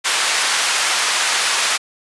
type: band-pass noise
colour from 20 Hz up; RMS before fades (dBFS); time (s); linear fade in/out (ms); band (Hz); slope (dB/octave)
pink; -18; 0.04-1.78; 20; 1200 to 9600; 12
effects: resampled to 24000 Hz